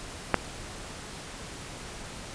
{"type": "click", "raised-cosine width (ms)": 0.5, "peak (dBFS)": -4, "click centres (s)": 0.343, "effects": ["pink hiss -41 dBFS RMS until 2.34 s", "resampled to 22050 Hz"]}